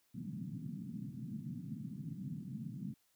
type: band-pass noise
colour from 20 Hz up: white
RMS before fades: -44 dBFS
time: 0.14-2.94 s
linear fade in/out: 10 ms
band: 120 to 240 Hz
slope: 48 dB/octave
effects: white hiss -75 dBFS RMS until 3.15 s